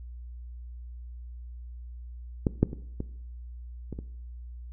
clicks, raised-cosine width 3 ms, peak -10 / -6 / -22 / -19 / -22 / -24 dBFS, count 6, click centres 2.468 / 2.63 / 2.731 / 3.004 / 3.927 / 3.989 s, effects noise-tail reverb RT60 0.7 s tail -18 dB re dry + added 60 Hz sine -39 dBFS peak until 4.72 s

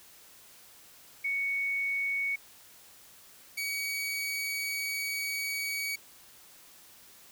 sine / sawtooth tone pair in turn, 2225 / 2259 Hz, C#7 / C#7, +6 / +32 cents, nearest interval unison, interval 26 cents, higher second, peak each -28 dBFS, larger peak neither, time 1.24-2.36 / 3.57-5.96 s, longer second, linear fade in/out 10 ms, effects white hiss -55 dBFS RMS until 7.31 s

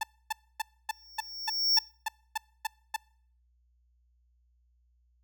sawtooth tone bursts, 879 Hz, A5, 2 cents flat, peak -24 dBFS, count 11, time 0.01-2.963 s, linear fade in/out 5 ms, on 23 ms, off 270 ms
square tone with exponential growth, 5480 Hz, F8, 34 cents flat, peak -20 dBFS, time 0.91-1.79 s, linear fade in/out 5 ms, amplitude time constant 190 ms
effects noise-tail reverb RT60 0.6 s tail -26 dB re dry + added 60 Hz sine -65 dBFS peak until 5.23 s

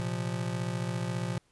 square chord, Bb suspended second, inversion none, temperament just, 116.54 / 131.11 / 174.81 Hz, Bb2 / C3 / F3, 0 / +4 / +2 cents, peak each -35 / -38 / -35 dBFS, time 0-1.38 s, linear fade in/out 0 ms, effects pink hiss -69 dBFS RMS until 1.51 s + resampled to 24000 Hz

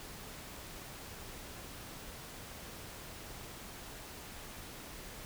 silence, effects pink hiss -48 dBFS RMS until 5.25 s

